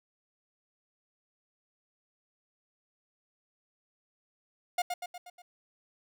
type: tone with echo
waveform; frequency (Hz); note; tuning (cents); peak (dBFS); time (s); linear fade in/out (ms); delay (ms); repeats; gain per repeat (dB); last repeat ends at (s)
45% pulse; 713; F5; +36; -26; 4.78-4.82; 5; 120; 5; -5; 5.42
effects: none